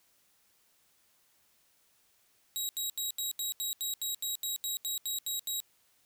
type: tone bursts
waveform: 15% pulse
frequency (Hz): 3833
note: A#7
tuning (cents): +47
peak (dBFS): -25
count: 15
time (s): 2.56-5.602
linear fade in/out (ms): 0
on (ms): 130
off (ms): 78
effects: white hiss -69 dBFS RMS until 6.05 s